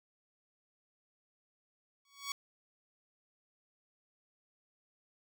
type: tone with exponential growth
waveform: 10% pulse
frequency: 1121 Hz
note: C#6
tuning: 19 cents sharp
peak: -25 dBFS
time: 2.05-2.32 s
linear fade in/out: 2 ms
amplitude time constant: 57 ms
effects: none